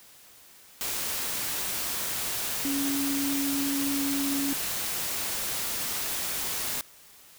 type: tone in noise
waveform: sine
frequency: 278.7 Hz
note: C#4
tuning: 9 cents sharp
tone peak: -27 dBFS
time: 2.65-4.53 s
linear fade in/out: 0 ms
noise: white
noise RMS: -31 dBFS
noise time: 0.81-6.81 s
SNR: +1 dB
effects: white hiss -53 dBFS RMS until 7.38 s